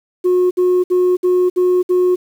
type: tone bursts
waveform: sine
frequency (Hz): 362.3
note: F#4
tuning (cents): -36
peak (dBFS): -8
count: 6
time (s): 0.24-2.16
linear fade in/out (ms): 20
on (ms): 270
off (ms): 60
effects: tanh soft clip ceiling -9 dBFS + 7-bit